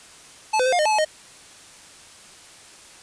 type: tone with pitch steps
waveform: square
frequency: 868 / 507 / 518 / 710 / 610 / 865 / 854 / 620 Hz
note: A5 / B4 / C5 / F5 / D#5 / A5 / G#5 / D#5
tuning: -24 / +45 / -17 / +28 / -34 / -30 / +48 / -6 cents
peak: -18 dBFS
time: 0.53-1.05 s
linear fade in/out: 10 ms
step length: 65 ms
effects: white hiss -46 dBFS RMS until 3.02 s + resampled to 22050 Hz